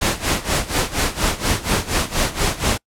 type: noise with tremolo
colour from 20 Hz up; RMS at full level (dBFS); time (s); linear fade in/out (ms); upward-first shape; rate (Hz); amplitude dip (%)
pink; -17; 0.01-2.78; 10; sine; 4.2; 85
effects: noise-tail reverb RT60 0.1 s tail -26 dB re dry + low-pass 11000 Hz 12 dB/octave